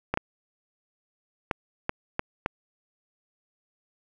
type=clicks; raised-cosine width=0.5 ms; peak=-10 dBFS; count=6; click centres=0.14 / 0.174 / 1.512 / 1.894 / 2.194 / 2.461 s; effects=none